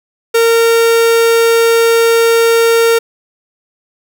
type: tone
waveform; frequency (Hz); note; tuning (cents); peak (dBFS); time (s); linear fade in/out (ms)
45% pulse; 460; A#4; -23; -7; 0.34-2.99; 10
effects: none